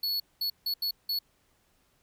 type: tone bursts at uneven times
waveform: square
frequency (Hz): 4400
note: C#8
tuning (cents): -14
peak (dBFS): -28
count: 5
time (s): 0.03-0.2 / 0.41-0.5 / 0.66-0.74 / 0.82-0.91 / 1.09-1.19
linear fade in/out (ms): 5
effects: pink hiss -69 dBFS RMS until 2.02 s